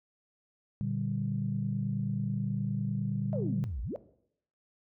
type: chord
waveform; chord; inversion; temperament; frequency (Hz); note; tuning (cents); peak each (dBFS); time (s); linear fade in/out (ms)
sine; G minor; first; just; 117.6 / 147 / 196; Bb2 / D3 / G3; +16 / +2 / 0; -34; 0.81-3.64; 0
type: exponential two-way sweep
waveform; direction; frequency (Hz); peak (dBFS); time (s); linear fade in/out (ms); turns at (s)
sine; down then up; 653 to 50.2 to 653; -33; 3.33-3.96; 0; 3.82
effects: noise-tail reverb RT60 0.7 s tail -17 dB re dry + tanh soft clip ceiling -19 dBFS